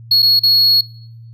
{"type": "tone with dropouts", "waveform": "triangle", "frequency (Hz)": 4334, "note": "C#8", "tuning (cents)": -40, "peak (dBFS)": -7, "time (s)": [0.11, 0.81], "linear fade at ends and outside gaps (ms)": 5, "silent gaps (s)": [[0.222, 0.226], [0.394, 0.433]], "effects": ["noise-tail reverb RT60 0.8 s tail -25 dB re dry", "added 115 Hz sine -34 dBFS peak until 1.33 s"]}